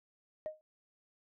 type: tone with exponential decay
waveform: sine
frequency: 620 Hz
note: D#5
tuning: 6 cents flat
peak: -31 dBFS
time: 0.46-0.61 s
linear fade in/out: 0 ms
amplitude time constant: 31 ms
effects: tanh soft clip ceiling -32 dBFS